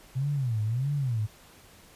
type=tone with vibrato; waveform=sine; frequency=124.5 Hz; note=B2; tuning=14 cents sharp; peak=-25 dBFS; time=0.15-1.27 s; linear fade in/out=20 ms; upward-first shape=sine; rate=1.6 Hz; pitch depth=270 cents each way; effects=pink hiss -54 dBFS RMS until 1.95 s + resampled to 32000 Hz